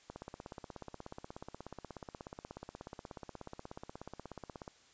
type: click train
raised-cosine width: 1 ms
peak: -30 dBFS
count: 77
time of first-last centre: 0.1-4.678 s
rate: 16.6 Hz
effects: white hiss -64 dBFS RMS until 4.93 s + resampled to 16000 Hz